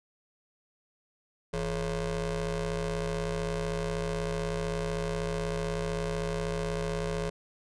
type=ring-modulated tone; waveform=25% pulse; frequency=128.8 Hz; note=C3; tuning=27 cents flat; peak=-23 dBFS; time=1.53-7.3 s; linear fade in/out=10 ms; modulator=294 Hz; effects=resampled to 22050 Hz